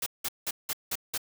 white noise bursts, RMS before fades -31 dBFS, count 6, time 0.02-1.178 s, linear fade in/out 5 ms, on 43 ms, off 180 ms, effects none

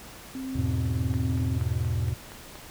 sine tone with tremolo, 263.1 Hz, C4, 10 cents sharp, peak -30 dBFS, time 0.35-1.58 s, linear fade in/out 0 ms, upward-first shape triangle, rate 1.3 Hz, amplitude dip 50%
triangle chord, E major, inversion none, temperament equal, 82.41 / 103.83 / 123.47 Hz, E2 / G#2 / B2, 0 / 0 / 0 cents, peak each -27 dBFS, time 0.55-2.14 s, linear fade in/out 10 ms
click train, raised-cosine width 0.5 ms, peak -28 dBFS, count 7, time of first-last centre 1.14-2.555 s, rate 4.24 Hz
effects pink hiss -45 dBFS RMS until 2.7 s

